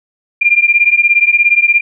sine beating tone pair, 2388 / 2405 Hz, D7 / D7, +28 / +41 cents, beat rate 17 Hz, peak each -10 dBFS, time 0.41-1.81 s, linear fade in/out 10 ms, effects none

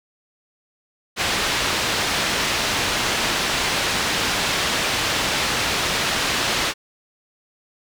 white low-pass noise, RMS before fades -22 dBFS, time 1.16-6.74 s, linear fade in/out 50 ms, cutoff 4100 Hz, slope 12 dB/octave, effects none

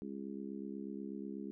harmonic tone, 68.2 Hz, C#2, 28 cents flat, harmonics 3 / 4 / 5 / 6, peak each -44 / -46 / -48 / -50 dBFS, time 0.02-1.51 s, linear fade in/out 0 ms, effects none

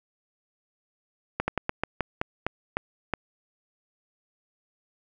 slowing click train, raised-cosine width 0.5 ms, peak -10 dBFS, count 10, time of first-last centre 1.4-3.137 s, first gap 80 ms, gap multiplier 1.21, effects none

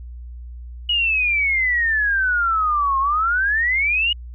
sine exponential two-way sweep, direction down then up, 2919 to 1064 to 2919 Hz, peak -16 dBFS, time 0.89-4.13 s, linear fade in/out 5 ms, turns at 2.99 s, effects added 60 Hz sine -32 dBFS peak until 4.34 s

